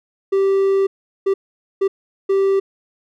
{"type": "tone bursts at uneven times", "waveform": "triangle", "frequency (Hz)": 390, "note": "G4", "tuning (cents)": -9, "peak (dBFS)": -11, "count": 4, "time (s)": [[0.32, 0.87], [1.26, 1.34], [1.81, 1.88], [2.29, 2.6]], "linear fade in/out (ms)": 10, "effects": []}